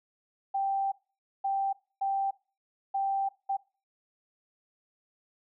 sine tone bursts at uneven times, 784 Hz, G5, in tune, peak -26 dBFS, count 5, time 0.54-0.92 / 1.44-1.73 / 2.01-2.31 / 2.94-3.29 / 3.49-3.57 s, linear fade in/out 10 ms, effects noise-tail reverb RT60 0.3 s tail -19 dB re dry

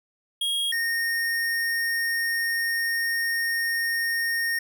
square tone pair in turn, 3275 / 1844.4 Hz, G#7 / A#6, -25 / -19 cents, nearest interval minor seventh, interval 994 cents, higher first, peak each -24 dBFS, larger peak neither, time 0.41-0.72 / 0.72-4.59 s, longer second, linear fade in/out 5 ms, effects none

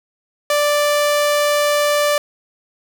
sawtooth tone, 587.3 Hz, D5, in tune, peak -10 dBFS, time 0.5-2.18 s, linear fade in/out 2 ms, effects none

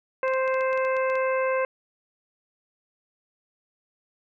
harmonic tone, 523.3 Hz, C5, in tune, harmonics 1 / 2 / 3 / 4 / 5, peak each -23 / -29 / -33 / -35 / -37 dBFS, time 0.23-1.65 s, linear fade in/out 2 ms
clicks, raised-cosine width 0.2 ms, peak -26 dBFS, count 11, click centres 0.28 / 0.337 / 0.478 / 0.542 / 0.609 / 0.73 / 0.776 / 0.85 / 0.967 / 1.1 / 1.155 s
effects none

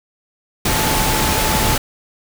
sine tone in noise, 870 Hz, A5, 20 cents flat, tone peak -23 dBFS, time 0.68-1.75 s, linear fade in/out 5 ms, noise pink, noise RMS -17 dBFS, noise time 0.65-1.78 s, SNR -9 dB, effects none

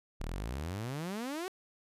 sawtooth exponential sweep, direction up, 34.65 to 386.8 Hz, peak -32 dBFS, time 0.2-1.48 s, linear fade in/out 0 ms, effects resampled to 32000 Hz

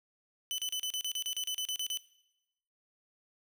sawtooth tone bursts, 3013 Hz, F#7, 31 cents sharp, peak -29 dBFS, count 14, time 0.51-1.973 s, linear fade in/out 0 ms, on 72 ms, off 35 ms, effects noise-tail reverb RT60 0.9 s tail -20 dB re dry

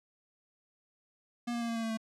square tone with pitch steps, 238.9 / 236 / 233.2 / 230.4 / 227.6 / 224.8 / 222.1 Hz, A#3 / A#3 / A#3 / A#3 / A#3 / A3 / A3, +43 / +22 / +1 / -20 / -41 / +37 / +16 cents, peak -33 dBFS, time 1.47-1.974 s, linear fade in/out 10 ms, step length 72 ms, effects low-pass 9000 Hz 12 dB/octave

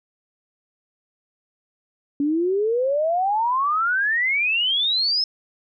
sine exponential sweep, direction up, 279.4 to 5274 Hz, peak -18 dBFS, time 2.2-5.24 s, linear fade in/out 2 ms, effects none

